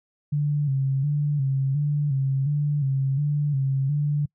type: tone with vibrato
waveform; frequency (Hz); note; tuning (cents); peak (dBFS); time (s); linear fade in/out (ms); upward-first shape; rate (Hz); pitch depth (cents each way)
sine; 140.9; C#3; +29; -20; 0.32-4.26; 10; square; 1.4; 70
effects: noise-tail reverb RT60 0.1 s tail -26 dB re dry